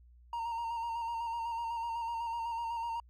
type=tone with vibrato; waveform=triangle; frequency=927 Hz; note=A#5; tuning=10 cents flat; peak=-32 dBFS; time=0.33-3 s; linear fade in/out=2 ms; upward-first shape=square; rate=8 Hz; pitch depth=27 cents each way; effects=added 60 Hz sine -56 dBFS peak until 3.09 s